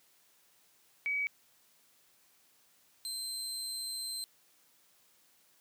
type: tone pair in turn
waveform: sine / 25% pulse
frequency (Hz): 2273 / 4117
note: C#7 / C8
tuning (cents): +43 / -29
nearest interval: minor seventh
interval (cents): 1028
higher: second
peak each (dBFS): -30 / -32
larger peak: first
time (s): 1.06-1.27 / 3.05-4.24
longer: second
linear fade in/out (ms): 0
effects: white hiss -67 dBFS RMS until 5.6 s + high-pass 100 Hz 12 dB/octave